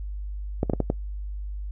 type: clicks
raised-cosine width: 2 ms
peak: -9 dBFS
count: 5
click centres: 0.631 / 0.698 / 0.735 / 0.803 / 0.901 s
effects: noise-tail reverb RT60 0.1 s tail -22 dB re dry + added 50 Hz sine -30 dBFS peak until 1.71 s